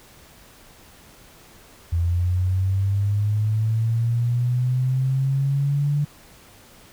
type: linear sweep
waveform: sine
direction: up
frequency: 83.8 to 146.83 Hz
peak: -18 dBFS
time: 1.92-6.05 s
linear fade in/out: 10 ms
effects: pink hiss -49 dBFS RMS until 6.92 s